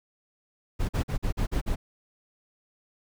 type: noise bursts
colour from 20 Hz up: brown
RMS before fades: -26 dBFS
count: 7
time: 0.79-1.76 s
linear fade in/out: 20 ms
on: 100 ms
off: 45 ms
effects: none